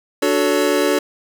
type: chord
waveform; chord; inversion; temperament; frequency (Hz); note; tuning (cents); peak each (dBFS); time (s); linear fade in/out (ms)
square; D major seventh; none; equal with one note detuned; 293.7 / 370 / 440 / 565; D4 / F#4 / A4 / C#5; 0 / 0 / 0 / +33; -21; 0.22-0.99; 5
effects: none